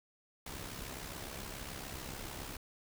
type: noise with amplitude modulation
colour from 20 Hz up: pink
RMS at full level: -42 dBFS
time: 0.46-2.57 s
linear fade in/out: 5 ms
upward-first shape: sine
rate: 67 Hz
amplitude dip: 55%
effects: none